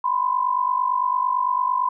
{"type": "tone pair together", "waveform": "sine", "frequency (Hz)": [990, 1038.9], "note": ["B5", "C6"], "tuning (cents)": [4, -13], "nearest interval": "minor second", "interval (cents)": 83, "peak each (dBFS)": [-21, -22], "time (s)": [0.04, 1.89], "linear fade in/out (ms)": 5, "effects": []}